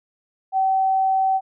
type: tone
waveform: sine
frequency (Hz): 766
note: G5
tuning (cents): -40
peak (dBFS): -16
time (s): 0.52-1.41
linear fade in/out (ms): 50
effects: none